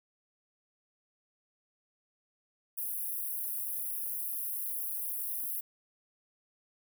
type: high-pass noise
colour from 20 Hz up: white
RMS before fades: -36 dBFS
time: 2.77-5.61 s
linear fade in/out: 10 ms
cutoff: 10000 Hz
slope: 96 dB/octave
effects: none